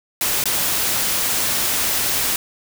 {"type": "noise with dropouts", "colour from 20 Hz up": "white", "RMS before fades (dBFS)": -20, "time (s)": [0.21, 2.36], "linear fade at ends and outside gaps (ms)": 1, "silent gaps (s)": [0.439, 0.456], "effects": []}